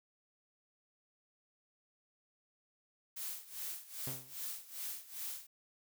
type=noise with tremolo; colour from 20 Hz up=blue; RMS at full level=-41 dBFS; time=3.16-5.47 s; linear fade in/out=10 ms; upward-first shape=sine; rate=2.5 Hz; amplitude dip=85%
type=tone with exponential decay; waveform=sawtooth; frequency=130.3 Hz; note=C3; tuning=7 cents flat; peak=-36 dBFS; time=4.07-4.4 s; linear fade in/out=0 ms; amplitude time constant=71 ms
effects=none

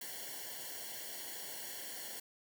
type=noise with comb filter; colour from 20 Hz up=white; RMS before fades=-45 dBFS; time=0.01-2.2 s; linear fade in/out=5 ms; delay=0.8 ms; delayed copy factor=-0.95; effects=none

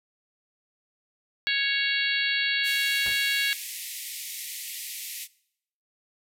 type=harmonic tone; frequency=554.4 Hz; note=C#5; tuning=in tune; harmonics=3 / 4 / 5 / 6 / 7 / 8; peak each=-28 / -29 / -30 / -31 / -31 / -32 dBFS; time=1.47-3.53 s; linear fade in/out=0 ms
type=band-pass noise; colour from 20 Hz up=white; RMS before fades=-37 dBFS; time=2.63-5.28 s; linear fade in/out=50 ms; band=1900 to 15000 Hz; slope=96 dB/octave
type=noise with exponential decay; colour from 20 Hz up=pink; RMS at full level=-37 dBFS; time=3.06-3.27 s; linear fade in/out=0 ms; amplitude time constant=45 ms
effects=noise-tail reverb RT60 0.7 s tail -21 dB re dry

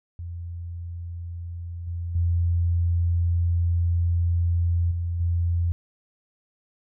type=tone with level steps; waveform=sine; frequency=85.8 Hz; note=F2; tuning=30 cents flat; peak=-31 / -27 / -19 / -24 / -20 dBFS; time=0.19-5.72 s; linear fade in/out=0 ms; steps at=1.87 / 2.15 / 4.91 / 5.2 s; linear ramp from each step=5 ms; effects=none

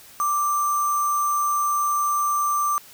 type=tone with sample-and-hold; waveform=sine; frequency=1174.7 Hz; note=D6; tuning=in tune; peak=-19 dBFS; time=0.2-2.78 s; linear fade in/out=0 ms; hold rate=7350 Hz; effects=white hiss -47 dBFS RMS until 2.93 s

